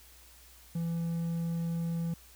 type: tone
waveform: triangle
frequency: 167.4 Hz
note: E3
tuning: 27 cents sharp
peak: -28 dBFS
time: 0.75-2.14 s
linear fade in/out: 5 ms
effects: added 60 Hz sine -58 dBFS peak until 2.35 s + white hiss -57 dBFS RMS until 2.35 s